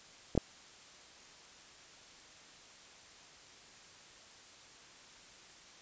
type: clicks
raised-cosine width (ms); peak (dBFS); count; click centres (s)
2; -21 / -12; 2; 0.352 / 0.377
effects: white hiss -56 dBFS RMS until 5.81 s + resampled to 16000 Hz